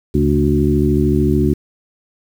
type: harmonic tone with a mistuned harmonic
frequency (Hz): 73.42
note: D2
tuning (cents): 0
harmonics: 1 / 2 / 3 / 4 / 5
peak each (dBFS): -18 / -18 / -18 / -18 / -18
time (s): 0.14-1.54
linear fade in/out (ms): 10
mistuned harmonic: 2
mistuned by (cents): -71
effects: 7-bit